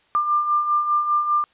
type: beating tone pair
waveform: sine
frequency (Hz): 1190 / 1195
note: D6 / D6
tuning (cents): +22 / +30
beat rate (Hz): 5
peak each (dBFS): -26 / -18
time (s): 0.15-1.44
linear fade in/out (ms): 0
effects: white hiss -60 dBFS RMS until 1.53 s + resampled to 8000 Hz